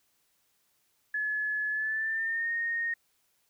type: tone with pitch glide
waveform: sine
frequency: 1709 to 1852.9 Hz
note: G#6 to A#6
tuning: +49 to -11 cents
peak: -28 dBFS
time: 1.14-2.94 s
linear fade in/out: 5 ms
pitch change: +140 cents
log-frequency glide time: 1.7-2.51 s
effects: white hiss -72 dBFS RMS until 3.49 s